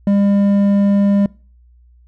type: tone with hard clipping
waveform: sine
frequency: 200.7 Hz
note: G3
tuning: 41 cents sharp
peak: -12 dBFS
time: 0.07-1.26 s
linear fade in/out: 2 ms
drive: 6 dB
effects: noise-tail reverb RT60 0.4 s tail -24 dB re dry + added 60 Hz sine -45 dBFS peak until 2.07 s